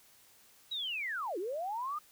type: linear two-way sweep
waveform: sine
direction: down then up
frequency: 3931 to 329.8 to 1249 Hz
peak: -34 dBFS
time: 0.71-1.99 s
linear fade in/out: 10 ms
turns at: 1.38 s
effects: white hiss -62 dBFS RMS until 2.11 s